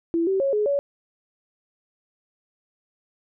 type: tone with pitch steps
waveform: sine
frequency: 334.4 / 384.9 / 549 / 420.8 / 565 Hz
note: E4 / G4 / C#5 / G#4 / C#5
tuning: +25 / -32 / -17 / +23 / +33 cents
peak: -19 dBFS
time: 0.14-0.79 s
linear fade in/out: 0 ms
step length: 130 ms
effects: none